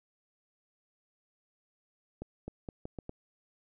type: accelerating click train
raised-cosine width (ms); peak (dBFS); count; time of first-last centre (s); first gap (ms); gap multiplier
2; -26; 6; 2.22-3.094; 260; 0.8
effects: none